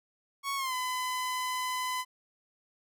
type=tone with pitch glide; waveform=sawtooth; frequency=1108.7 to 1010.8 Hz; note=C#6 to B5; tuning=0 to +40 cents; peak=-27 dBFS; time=0.43-2.05 s; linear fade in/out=50 ms; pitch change=-160 cents; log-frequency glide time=0.56-0.74 s; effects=none